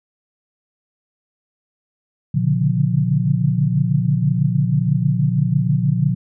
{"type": "tone cluster", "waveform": "sine", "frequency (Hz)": [120.2, 141.9, 148.1, 177.9], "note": ["B2", "C#3", "D3", "F3"], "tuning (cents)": [-46, 41, 15, 32], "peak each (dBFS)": -20, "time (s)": [2.34, 6.15], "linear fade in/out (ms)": 10, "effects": []}